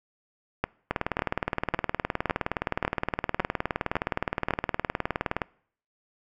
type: two click trains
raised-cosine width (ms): 0.5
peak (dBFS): -10 / -9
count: 88 / 8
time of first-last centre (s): 0.91-5.418 / 0.64-4.507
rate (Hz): 19.3 / 1.81
effects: noise-tail reverb RT60 0.6 s tail -25 dB re dry